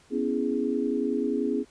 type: chord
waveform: sine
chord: C# minor seventh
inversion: third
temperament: equal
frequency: 246.9 / 277.2 / 329.6 / 415.3 Hz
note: B3 / C#4 / E4 / G#4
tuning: 0 / 0 / 0 / 0 cents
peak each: -29 / -29 / -32 / -29 dBFS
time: 0.1-1.65 s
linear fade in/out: 50 ms
effects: pink hiss -58 dBFS RMS until 1.7 s + resampled to 22050 Hz